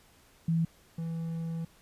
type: tone pair in turn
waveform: sine / triangle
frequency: 164.81 / 164.81 Hz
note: E3 / E3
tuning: 0 / 0 cents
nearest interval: unison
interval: 0 cents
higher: neither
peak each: -24 / -30 dBFS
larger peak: first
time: 0.48-0.65 / 0.98-1.65 s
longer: second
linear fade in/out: 5 ms
effects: pink hiss -61 dBFS RMS until 1.81 s + resampled to 32000 Hz